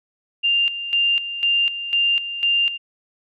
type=tone with tremolo; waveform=sine; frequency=2794 Hz; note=F7; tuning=in tune; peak=-15 dBFS; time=0.43-2.78 s; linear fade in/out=20 ms; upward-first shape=square; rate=2 Hz; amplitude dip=70%; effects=none